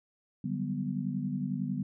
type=chord; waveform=sine; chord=G major seventh; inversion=second; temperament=equal; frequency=146.83 / 185 / 196 / 246.9 Hz; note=D3 / F#3 / G3 / B3; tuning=0 / 0 / 0 / 0 cents; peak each=-36 / -38 / -35 / -35 dBFS; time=0.44-1.83 s; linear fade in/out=5 ms; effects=none